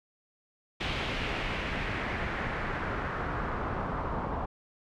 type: noise with low-pass filter sweep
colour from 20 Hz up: pink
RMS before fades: -33 dBFS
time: 0.8-4.46 s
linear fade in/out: 10 ms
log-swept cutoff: 3100 to 970 Hz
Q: 1.9
effects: none